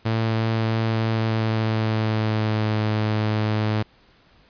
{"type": "tone with pitch glide", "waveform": "sawtooth", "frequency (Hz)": [112.1, 107.66], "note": ["A2", "A2"], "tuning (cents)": [33, -37], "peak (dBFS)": -16, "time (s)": [0.05, 3.83], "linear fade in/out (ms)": 10, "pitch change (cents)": -70, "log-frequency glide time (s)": [1.03, 2.8], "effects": ["pink hiss -56 dBFS RMS until 4.49 s", "resampled to 11025 Hz"]}